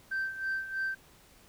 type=tone with tremolo; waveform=sine; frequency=1559 Hz; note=G6; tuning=10 cents flat; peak=-27 dBFS; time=0.11-0.95 s; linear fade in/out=10 ms; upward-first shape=sine; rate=3.1 Hz; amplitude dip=75%; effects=tanh soft clip ceiling -27 dBFS + pink hiss -59 dBFS RMS until 1.48 s